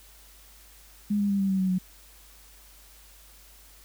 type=tone with pitch steps; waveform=sine; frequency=206.4 / 202.5 / 198.68 / 194.93 / 191.25 / 187.64 / 184.09 Hz; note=G#3 / G#3 / G3 / G3 / G3 / F#3 / F#3; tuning=-10 / -43 / +24 / -9 / -42 / +25 / -9 cents; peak=-22 dBFS; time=1.1-1.786 s; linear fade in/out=10 ms; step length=98 ms; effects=added 50 Hz sine -54 dBFS peak until 3.84 s + white hiss -54 dBFS RMS until 3.84 s